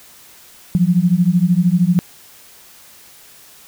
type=beating tone pair; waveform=sine; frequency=170.7 / 183.7 Hz; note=F3 / F#3; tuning=-39 / -12 cents; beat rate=13 Hz; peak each=-14 dBFS; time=0.75-1.99 s; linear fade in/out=0 ms; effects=white hiss -44 dBFS RMS until 3.67 s